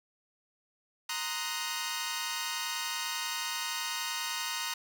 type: chord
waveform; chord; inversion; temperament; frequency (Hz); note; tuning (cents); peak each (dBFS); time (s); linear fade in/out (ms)
10% pulse; C half-diminished seventh; third; equal with one note detuned; 932.3 / 1046.5 / 1253.2 / 1480; Bb5 / C6 / Eb6 / Gb6; 0 / 0 / +12 / 0; -28 / -32 / -31 / -31; 1.09-4.74; 5
effects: none